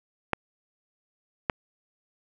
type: clicks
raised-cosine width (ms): 0.5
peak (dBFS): -8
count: 2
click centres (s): 0.333 / 1.498
effects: none